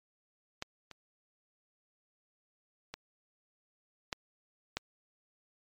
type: clicks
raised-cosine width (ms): 0.2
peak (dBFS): -19 / -29 / -23 / -16 / -16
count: 5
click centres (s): 0.624 / 0.913 / 2.94 / 4.128 / 4.77
effects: MP3 96 kbps